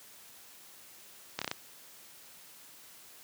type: slowing click train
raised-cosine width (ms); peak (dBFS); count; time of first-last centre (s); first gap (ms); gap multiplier
0.2; -15; 5; 1.39-1.514; 26; 1.12
effects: white hiss -54 dBFS RMS until 3.23 s + high-pass 100 Hz 12 dB/octave